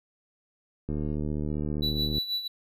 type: click train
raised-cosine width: 3 ms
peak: -19 dBFS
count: 98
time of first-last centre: 0.89-2.182 s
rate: 75.1 Hz
type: tone with tremolo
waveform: triangle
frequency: 3949 Hz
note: B7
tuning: 1 cent flat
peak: -24 dBFS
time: 1.82-2.48 s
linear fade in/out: 10 ms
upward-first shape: sine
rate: 6.2 Hz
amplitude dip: 70%
effects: none